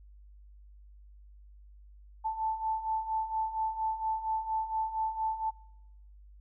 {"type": "beating tone pair", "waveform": "sine", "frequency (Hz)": [878, 882.3], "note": ["A5", "A5"], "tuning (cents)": [-4, 5], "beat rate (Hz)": 4.3, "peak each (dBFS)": [-36, -31], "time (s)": [2.24, 5.51], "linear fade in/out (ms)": 20, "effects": ["noise-tail reverb RT60 0.9 s tail -26 dB re dry", "added 50 Hz sine -51 dBFS peak until 6.4 s"]}